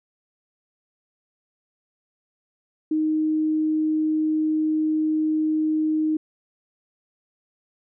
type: tone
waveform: sine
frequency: 311.1 Hz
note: D#4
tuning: in tune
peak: -19 dBFS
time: 2.91-6.17 s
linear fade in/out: 5 ms
effects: none